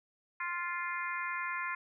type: harmonic tone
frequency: 349.2 Hz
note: F4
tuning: in tune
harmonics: 3 / 4 / 5 / 6 / 7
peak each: -38 / -41 / -40 / -40 / -45 dBFS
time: 0.4-1.75 s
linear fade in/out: 5 ms
effects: none